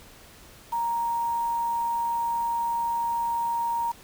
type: tone with quantisation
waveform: sine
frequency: 934 Hz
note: A#5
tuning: 3 cents sharp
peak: -24 dBFS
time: 0.72-3.92 s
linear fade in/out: 10 ms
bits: 7
effects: pink hiss -50 dBFS RMS until 4.03 s